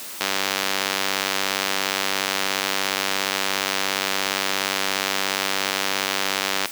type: click train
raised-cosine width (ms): 0.2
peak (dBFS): -3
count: 627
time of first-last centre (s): 0.21-6.657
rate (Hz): 97.1
effects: white hiss -35 dBFS RMS until 6.71 s + high-pass 200 Hz 12 dB/octave